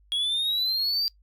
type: exponential sweep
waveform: triangle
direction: up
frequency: 3305 to 4734 Hz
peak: -22 dBFS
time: 0.12-1.08 s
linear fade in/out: 0 ms
effects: noise-tail reverb RT60 0.1 s tail -20 dB re dry + added 50 Hz sine -56 dBFS peak until 1.22 s